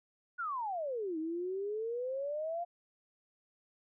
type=exponential two-way sweep; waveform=sine; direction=down then up; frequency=1480 to 311.1 to 706 Hz; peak=-34 dBFS; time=0.38-2.65 s; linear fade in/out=20 ms; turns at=1.18 s; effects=none